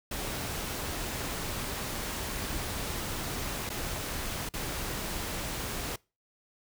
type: noise with dropouts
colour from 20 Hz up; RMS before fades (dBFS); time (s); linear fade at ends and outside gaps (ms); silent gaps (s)
pink; -35; 0.11-5.96; 5; 3.693-3.7 / 4.49-4.537
effects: noise-tail reverb RT60 0.3 s tail -25 dB re dry